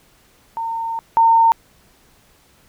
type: tone pair in turn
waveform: sine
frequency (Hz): 912 / 912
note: A#5 / A#5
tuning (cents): -38 / -38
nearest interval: unison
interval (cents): 0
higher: neither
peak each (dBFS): -21 / -9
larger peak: second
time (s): 0.57-0.99 / 1.17-1.52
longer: first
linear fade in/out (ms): 0
effects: pink hiss -54 dBFS RMS until 2.68 s